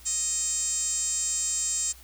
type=tone with band-pass filter; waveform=5% pulse; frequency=622.3 Hz; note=D#5; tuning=in tune; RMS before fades=-28 dBFS; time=0.05-1.93 s; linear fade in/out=20 ms; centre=7500 Hz; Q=8.1; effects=added 60 Hz sine -50 dBFS peak until 2.03 s + white hiss -52 dBFS RMS until 2.03 s